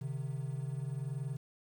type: tone pair together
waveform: triangle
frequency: 131.83 / 152.5 Hz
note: C3 / D#3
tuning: +13 / -34 cents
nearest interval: minor third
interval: 253 cents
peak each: -35 / -38 dBFS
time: 0.01-1.37 s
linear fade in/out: 10 ms
effects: 10-bit